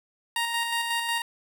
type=tone with tremolo; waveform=15% pulse; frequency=933 Hz; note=A#5; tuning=1 cent sharp; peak=-18 dBFS; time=0.36-1.22 s; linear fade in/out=2 ms; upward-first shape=square; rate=5.5 Hz; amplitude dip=35%; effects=none